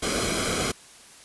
pink noise with comb filter, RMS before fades -26 dBFS, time 0.02-0.72 s, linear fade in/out 10 ms, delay 1.1 ms, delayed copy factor -0.7, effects white hiss -49 dBFS RMS until 1.24 s + resampled to 24000 Hz

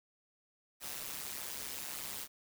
white noise with amplitude modulation, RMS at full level -39 dBFS, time 0.8-2.28 s, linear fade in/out 50 ms, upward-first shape sine, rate 140 Hz, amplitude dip 80%, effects none

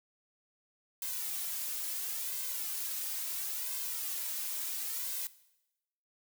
blue noise with flanger, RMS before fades -37 dBFS, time 1.02-5.27 s, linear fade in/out 2 ms, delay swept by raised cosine 1.9 to 3.3 ms, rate 0.73 Hz, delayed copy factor +0.95, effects noise-tail reverb RT60 0.9 s tail -18 dB re dry

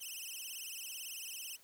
10% pulse tone with vibrato, 2830 Hz, F7, 22 cents sharp, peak -35 dBFS, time 0-1.57 s, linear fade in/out 20 ms, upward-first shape sine, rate 18 Hz, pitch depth 180 cents each way, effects white hiss -64 dBFS RMS until 1.63 s

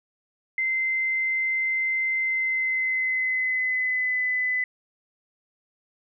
sine tone with pitch glide, 2074 to 2007 Hz, C7 to B6, -16 to +27 cents, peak -22 dBFS, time 0.58-4.64 s, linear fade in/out 2 ms, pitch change -57 cents, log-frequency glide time 2.21-4.22 s, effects none

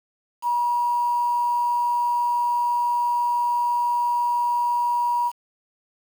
sine tone with quantisation, 961 Hz, B5, 48 cents flat, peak -19 dBFS, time 0.42-5.32 s, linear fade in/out 50 ms, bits 7, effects none

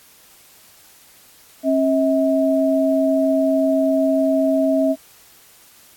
sine tone pair together, 270 / 642.2 Hz, C#4 / E5, -45 / -45 cents, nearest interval octave + minor third, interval 1500 cents, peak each -17 dBFS, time 1.63-4.96 s, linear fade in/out 50 ms, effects white hiss -49 dBFS RMS until 5.96 s + AAC 64 kbps

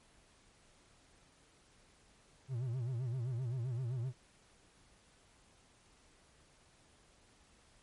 triangle tone with vibrato, 123.47 Hz, B2, in tune, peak -33 dBFS, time 2.48-4.13 s, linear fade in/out 50 ms, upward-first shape sine, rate 7.7 Hz, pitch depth 140 cents each way, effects pink hiss -66 dBFS RMS until 7.82 s + MP3 48 kbps

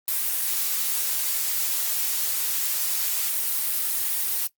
blue noise, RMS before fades -25 dBFS, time 0.08-4.47 s, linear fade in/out 2 ms, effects noise-tail reverb RT60 0.1 s tail -20 dB re dry + Opus 32 kbps

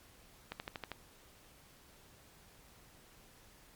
click train, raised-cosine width 0.3 ms, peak -24 dBFS, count 6, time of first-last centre 0.52-0.917 s, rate 12.6 Hz, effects pink hiss -61 dBFS RMS until 3.75 s + MP3 96 kbps

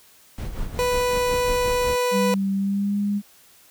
brown noise with tremolo, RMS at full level -28 dBFS, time 0.38-1.96 s, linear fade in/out 0 ms, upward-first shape sine, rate 5.5 Hz, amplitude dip 60%
30% pulse tone, 493.9 Hz, B4, in tune, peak -17 dBFS, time 0.79-2.34 s, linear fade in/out 0 ms
sine tone with pitch glide, 195.4 to 203.5 Hz, G3 to G#3, -5 to -35 cents, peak -20 dBFS, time 2.11-3.22 s, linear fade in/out 50 ms, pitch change +70 cents, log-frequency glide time 2.55-2.98 s
effects white hiss -53 dBFS RMS until 3.7 s

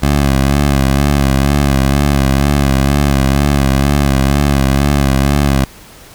15% pulse tone with vibrato, 69.4 Hz, C#2, 3 cents sharp, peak -3 dBFS, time 0.02-5.65 s, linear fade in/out 10 ms, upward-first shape sine, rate 2.1 Hz, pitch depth 65 cents each way, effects pink hiss -38 dBFS RMS until 6.14 s

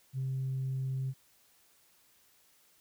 sine tone, 132.3 Hz, C3, 20 cents sharp, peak -30 dBFS, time 0.13-1.14 s, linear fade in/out 50 ms, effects tanh soft clip ceiling -28 dBFS + white hiss -66 dBFS RMS until 2.8 s

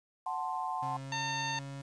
sine chord, F# diminished, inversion none, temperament equal, 740 / 880 / 1046.5 Hz, F#5 / A5 / C6, 0 / 0 / 0 cents, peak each -37 dBFS, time 0.26-0.97 s, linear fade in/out 5 ms
35% pulse tone with pitch glide, 134.7 to 138.33 Hz, C#3 to C#3, -49 to -3 cents, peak -39 dBFS, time 0.82-1.82 s, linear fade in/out 10 ms, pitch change +46 cents, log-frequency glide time 1.01-1.23 s
harmonic tone, 905 Hz, A5, 48 cents sharp, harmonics 1 / 2 / 3 / 4 / 5 / 7, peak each -36 / -39 / -41 / -42 / -43 / -44 dBFS, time 1.12-1.59 s, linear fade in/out 2 ms
effects resampled to 22050 Hz + 10-bit

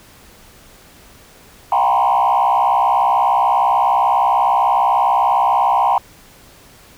sine tone with frequency modulation, 870 Hz, A5, 20 cents flat, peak -10 dBFS, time 1.72-5.98 s, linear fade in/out 2 ms, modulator 63.4 Hz, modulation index 2.5, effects tanh soft clip ceiling -8 dBFS + pink hiss -45 dBFS RMS until 6.97 s

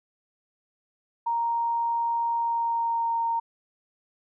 sine tone with pitch glide, 932.3 to 923.2 Hz, A#5 to A#5, 0 to -17 cents, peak -23 dBFS, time 1.26-3.4 s, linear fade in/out 10 ms, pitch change -17 cents, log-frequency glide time 2.34-3.21 s, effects none

